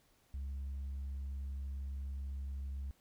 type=tone; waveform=sine; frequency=68.3 Hz; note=C#2; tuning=25 cents flat; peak=-36 dBFS; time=0.34-2.91 s; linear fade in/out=0 ms; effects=tanh soft clip ceiling -37 dBFS + pink hiss -71 dBFS RMS until 3 s